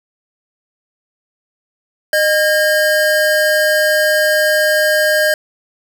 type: tone pair together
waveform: square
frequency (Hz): 613 / 1618.7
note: D#5 / G#6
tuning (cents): -26 / -45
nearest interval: octave + perfect fourth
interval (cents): 1681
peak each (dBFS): -14 / -15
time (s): 2.13-5.34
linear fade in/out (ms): 2
effects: none